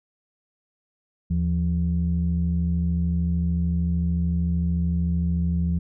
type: tone pair together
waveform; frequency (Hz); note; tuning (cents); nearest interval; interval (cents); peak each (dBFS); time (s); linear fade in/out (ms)
sine; 78.32 / 171.7; D#2 / F3; +12 / -29; octave + major second; 1359; -22; 1.3-5.79; 10
effects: tanh soft clip ceiling -14 dBFS